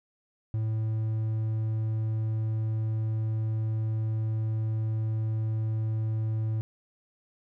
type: tone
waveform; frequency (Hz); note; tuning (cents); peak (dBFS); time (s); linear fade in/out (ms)
triangle; 110; A2; 0; -24; 0.54-6.61; 0
effects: none